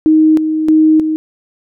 sine tone with tremolo, 313 Hz, D#4, 10 cents sharp, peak -5 dBFS, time 0.06-1.16 s, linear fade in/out 0 ms, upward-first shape square, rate 1.6 Hz, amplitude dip 55%, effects none

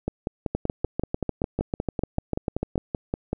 two click trains, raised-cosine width 2 ms, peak -12 / -11 dBFS, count 18 / 16, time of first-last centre 0.08-3.33 / 0.55-2.779 s, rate 5.23 / 6.73 Hz, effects none

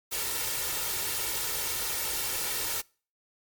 white noise with comb filter, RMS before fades -31 dBFS, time 0.11-2.82 s, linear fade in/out 20 ms, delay 2.2 ms, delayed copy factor +0.55, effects noise-tail reverb RT60 0.4 s tail -25 dB re dry + MP3 96 kbps

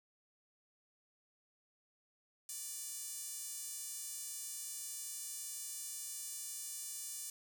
sawtooth tone with high-pass filter, 587.3 Hz, D5, in tune, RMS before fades -45 dBFS, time 2.49-7.3 s, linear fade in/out 2 ms, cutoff 7700 Hz, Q 1.6, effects none

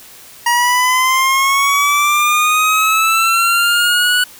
25% pulse linear sweep, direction up, 949 to 1480 Hz, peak -7 dBFS, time 0.46-4.24 s, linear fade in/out 5 ms, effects white hiss -39 dBFS RMS until 4.39 s

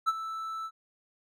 triangle tone with ADSR envelope, 1318.5 Hz, E6, in tune, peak -19 dBFS, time 0.06-0.71 s, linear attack 25 ms, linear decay 34 ms, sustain -13 dB, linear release 57 ms, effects none

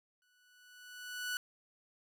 sawtooth tone with exponential growth, 1480 Hz, F#6, in tune, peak -30 dBFS, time 0.22-1.37 s, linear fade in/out 1 ms, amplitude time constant 250 ms, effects none

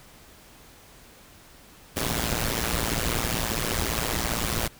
pink noise with amplitude modulation, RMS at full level -23 dBFS, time 1.96-4.68 s, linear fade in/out 10 ms, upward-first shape sine, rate 115 Hz, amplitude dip 95%, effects pink hiss -51 dBFS RMS until 4.79 s

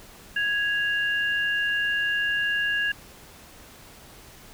sine tone pair together, 1661.2 / 2794 Hz, G#6 / F7, 0 / 0 cents, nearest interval major sixth, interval 900 cents, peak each -23 / -29 dBFS, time 0.36-2.92 s, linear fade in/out 5 ms, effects pink hiss -48 dBFS RMS until 4.53 s

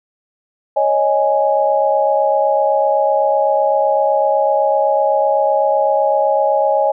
sine chord, C# suspended second, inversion none, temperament equal, 554.4 / 622.3 / 830.6 Hz, C#5 / D#5 / G#5, 0 / 0 / 0 cents, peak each -16 dBFS, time 0.76-6.92 s, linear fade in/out 10 ms, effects none

